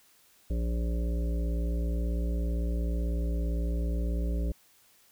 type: harmonic tone with a mistuned harmonic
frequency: 58 Hz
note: A#1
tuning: 8 cents flat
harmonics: 1 / 3 / 5 / 7 / 9 / 10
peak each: -27 / -37 / -41 / -44 / -46 / -47 dBFS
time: 0.5-4.52 s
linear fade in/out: 5 ms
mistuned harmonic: 1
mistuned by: +15 cents
effects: white hiss -62 dBFS RMS until 5.11 s